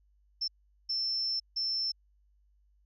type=tone bursts at uneven times; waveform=sine; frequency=5340 Hz; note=E8; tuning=22 cents sharp; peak=-29 dBFS; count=3; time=0.41-0.48 / 0.89-1.4 / 1.56-1.92 s; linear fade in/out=10 ms; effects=added 50 Hz sine -64 dBFS peak until 2.85 s